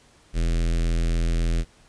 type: tone with notch filter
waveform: square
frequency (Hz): 41.83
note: E1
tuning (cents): +26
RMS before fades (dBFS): -22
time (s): 0.33-1.65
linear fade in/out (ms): 50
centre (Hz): 920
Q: 0.78
effects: pink hiss -56 dBFS RMS until 1.88 s + resampled to 22050 Hz